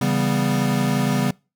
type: chord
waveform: square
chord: C# half-diminished seventh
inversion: none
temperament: equal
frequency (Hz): 138.59 / 164.81 / 196 / 246.9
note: C#3 / E3 / G3 / B3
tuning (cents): 0 / 0 / 0 / 0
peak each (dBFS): -23 / -29 / -24 / -24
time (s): 0.01-1.31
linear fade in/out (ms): 5
effects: noise-tail reverb RT60 0.3 s tail -25 dB re dry